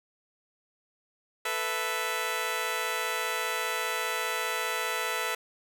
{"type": "chord", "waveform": "10% pulse", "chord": "A suspended second", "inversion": "none", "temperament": "just", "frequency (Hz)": [440, 495, 660], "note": ["A4", "B4", "E5"], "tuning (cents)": [0, 4, 2], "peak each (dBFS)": [-26, -25, -27], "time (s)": [1.45, 5.35], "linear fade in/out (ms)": 5, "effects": []}